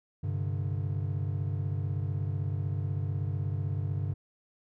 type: chord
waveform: triangle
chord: G suspended fourth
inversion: none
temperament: equal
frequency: 98 / 130.81 / 146.83 Hz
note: G2 / C3 / D3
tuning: 0 / 0 / 0 cents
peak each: -29 / -34 / -33 dBFS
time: 0.23-4.14 s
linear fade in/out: 10 ms
effects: none